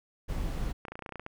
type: noise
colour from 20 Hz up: brown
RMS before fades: -32 dBFS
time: 0.28-0.73 s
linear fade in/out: 20 ms
type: clicks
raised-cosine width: 0.5 ms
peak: -25 dBFS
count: 12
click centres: 0.852 / 0.883 / 0.92 / 0.955 / 0.992 / 1.023 / 1.062 / 1.092 / 1.123 / 1.157 / 1.196 / 1.264 s
effects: none